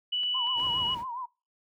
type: tone with pitch glide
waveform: sine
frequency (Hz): 2960 to 2923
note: F#7 to F#7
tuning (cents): 0 to -22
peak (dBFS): -26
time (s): 0.12-0.95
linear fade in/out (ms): 10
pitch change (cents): -22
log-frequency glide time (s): 0.47-0.77
type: clicks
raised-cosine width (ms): 0.3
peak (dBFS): -32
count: 3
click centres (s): 0.234 / 0.472 / 0.599
type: tone with vibrato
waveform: sine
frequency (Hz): 987.8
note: B5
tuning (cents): 0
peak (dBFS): -33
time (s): 0.34-1.26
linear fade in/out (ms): 10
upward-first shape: triangle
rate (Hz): 7.3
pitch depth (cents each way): 130
type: noise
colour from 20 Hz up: brown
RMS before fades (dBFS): -39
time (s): 0.55-1.05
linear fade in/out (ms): 50
effects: noise-tail reverb RT60 0.3 s tail -25 dB re dry + high-pass 100 Hz 12 dB/octave